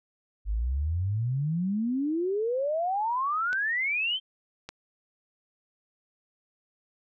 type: exponential sweep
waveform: sine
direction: up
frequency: 48.77 to 3179 Hz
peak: -25 dBFS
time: 0.45-4.2 s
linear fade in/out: 50 ms
type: clicks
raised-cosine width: 0.2 ms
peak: -21 dBFS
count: 2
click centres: 3.53 / 4.69 s
effects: none